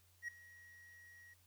triangle tone with ADSR envelope, 1900 Hz, A#6, 33 cents sharp, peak -37 dBFS, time 0.22-1.34 s, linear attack 62 ms, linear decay 4 ms, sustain -19 dB, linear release 8 ms, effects added 89 Hz sine -70 dBFS peak until 1.46 s + white hiss -72 dBFS RMS until 1.46 s

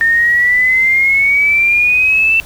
sine exponential sweep, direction up, 1815 to 2677 Hz, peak -8 dBFS, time 0.01-2.4 s, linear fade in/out 0 ms, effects added 65 Hz sine -40 dBFS peak until 2.45 s + pink hiss -36 dBFS RMS until 2.45 s

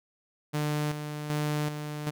sawtooth tone with tremolo, 149.6 Hz, D3, 32 cents sharp, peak -23 dBFS, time 0.53-2.11 s, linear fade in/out 20 ms, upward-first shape square, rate 1.3 Hz, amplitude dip 55%, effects none

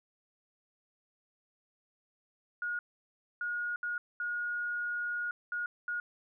sine tone bursts at uneven times, 1439 Hz, F#6, 49 cents flat, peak -32 dBFS, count 6, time 2.62-2.79 / 3.41-3.76 / 3.83-3.98 / 4.2-5.31 / 5.52-5.66 / 5.88-6 s, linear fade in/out 2 ms, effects none

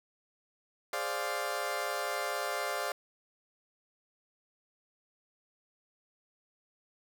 20% pulse chord, D half-diminished seventh, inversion second, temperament equal, 415.3 / 523.3 / 587.3 / 698.5 Hz, Ab4 / C5 / D5 / F5, 0 / 0 / 0 / 0 cents, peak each -36 / -34 / -32 / -32 dBFS, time 0.93-2.92 s, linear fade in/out 2 ms, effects none

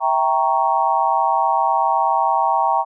sine chord, E diminished seventh, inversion none, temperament equal with one note detuned, 656.6 / 784 / 932.3 / 1108.7 Hz, E5 / G5 / Bb5 / Db6, -7 / 0 / 0 / 0 cents, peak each -24 / -19 / -18 / -22 dBFS, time 0-2.85 s, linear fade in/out 50 ms, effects none

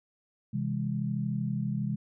sine chord, C augmented, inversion none, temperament just, 130.81 / 163.52 / 204.4 Hz, C3 / E3 / G#3, 0 / -14 / -27 cents, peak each -32 / -34 / -32 dBFS, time 0.53-1.96 s, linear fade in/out 10 ms, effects none

